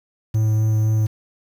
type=tone with vibrato; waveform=triangle; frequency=108.9 Hz; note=A2; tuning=17 cents flat; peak=-13 dBFS; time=0.34-1.07 s; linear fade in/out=10 ms; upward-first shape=sine; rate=3.9 Hz; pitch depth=10 cents each way; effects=7-bit